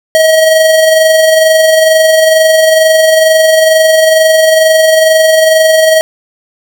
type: tone with amplitude modulation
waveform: square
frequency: 637 Hz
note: D#5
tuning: 41 cents sharp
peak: -3 dBFS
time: 0.15-6.01 s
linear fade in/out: 0 ms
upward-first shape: sine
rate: 22.2 Hz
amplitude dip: 35%
effects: none